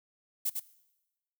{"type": "noise with echo", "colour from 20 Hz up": "violet", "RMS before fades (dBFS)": -30, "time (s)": [0.45, 0.5], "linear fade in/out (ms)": 10, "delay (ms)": 100, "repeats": 1, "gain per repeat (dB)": -4, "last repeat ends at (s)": 0.6, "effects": ["noise-tail reverb RT60 1.0 s tail -19 dB re dry"]}